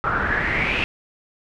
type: noise with low-pass filter sweep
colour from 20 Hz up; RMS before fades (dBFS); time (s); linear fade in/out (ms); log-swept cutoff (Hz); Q
pink; -22; 0.04-0.84; 0; 1300 to 2700; 6.9
effects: none